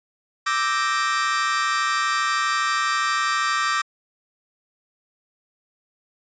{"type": "chord", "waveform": "40% pulse", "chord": "E half-diminished seventh", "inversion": "third", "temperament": "equal with one note detuned", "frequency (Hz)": [1174.7, 1307.1, 1568, 1864.7], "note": ["D6", "E6", "G6", "Bb6"], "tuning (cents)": [0, -15, 0, 0], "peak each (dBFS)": [-22, -26, -27, -26], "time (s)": [0.46, 3.82], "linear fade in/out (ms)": 10, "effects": ["resampled to 16000 Hz"]}